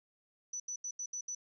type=tone bursts at uneven times; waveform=sine; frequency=5960 Hz; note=F#8; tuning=12 cents sharp; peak=-37 dBFS; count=6; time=0.53-0.6 / 0.68-0.76 / 0.84-0.91 / 0.99-1.06 / 1.13-1.21 / 1.28-1.35 s; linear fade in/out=5 ms; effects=none